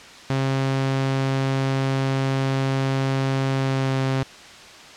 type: tone with pitch glide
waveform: sawtooth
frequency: 134.4 to 133.09 Hz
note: C3 to C3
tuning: +47 to +30 cents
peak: -16 dBFS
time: 0.3-4.23 s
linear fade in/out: 2 ms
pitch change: -17 cents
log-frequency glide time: 3.54-4.02 s
effects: white hiss -42 dBFS RMS until 4.96 s + low-pass 5000 Hz 12 dB/octave